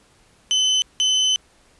35% pulse tone bursts at uneven times, 3036 Hz, F#7, 44 cents sharp, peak -14 dBFS, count 2, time 0.51-0.82 / 1-1.36 s, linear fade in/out 0 ms, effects pink hiss -56 dBFS RMS until 1.79 s + resampled to 24000 Hz

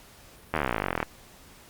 slowing click train, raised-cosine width 0.5 ms, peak -10 dBFS, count 28, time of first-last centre 0.54-1.029 s, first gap 12 ms, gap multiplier 1.03, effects pink hiss -52 dBFS RMS until 1.69 s + Opus 48 kbps

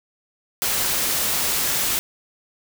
white noise, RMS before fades -22 dBFS, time 0.62-1.99 s, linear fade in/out 0 ms, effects none

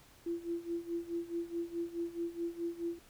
sine tone with tremolo, 340 Hz, F4, 46 cents flat, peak -32 dBFS, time 0.26-2.99 s, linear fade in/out 5 ms, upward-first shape sine, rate 4.7 Hz, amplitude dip 85%, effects pink hiss -61 dBFS RMS until 3.09 s

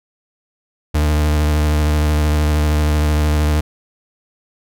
40% pulse tone with vibrato, 75.5 Hz, D2, 48 cents sharp, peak -12 dBFS, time 0.94-3.61 s, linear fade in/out 10 ms, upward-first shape sine, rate 13 Hz, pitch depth 27 cents each way, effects none

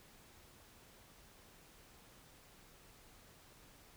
silence, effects pink hiss -62 dBFS RMS until 3.96 s

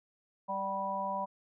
harmonic tone with a mistuned harmonic, 195.9 Hz, G3, 1 cent flat, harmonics 1 / 3 / 4 / 5, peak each -43 / -39 / -39 / -34 dBFS, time 0.48-1.26 s, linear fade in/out 20 ms, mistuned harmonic 4, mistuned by -35 cents, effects none

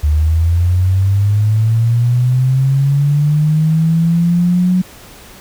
sine linear sweep, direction up, 73.42 to 184.1 Hz, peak -9 dBFS, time 0.03-4.82 s, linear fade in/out 10 ms, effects pink hiss -38 dBFS RMS until 5.4 s

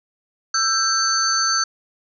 sine tone cluster, 1331 / 1578 / 4496 / 6160 Hz, E6 / G6 / C#8 / G8, +16 / +11 / +24 / -31 cents, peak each -22 / -25 / -21 / -22 dBFS, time 0.54-1.64 s, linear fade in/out 5 ms, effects none

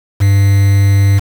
triangle tone with quantisation, 99.4 Hz, G2, 25 cents sharp, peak -4 dBFS, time 0.2-1.2 s, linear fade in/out 20 ms, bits 4, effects none

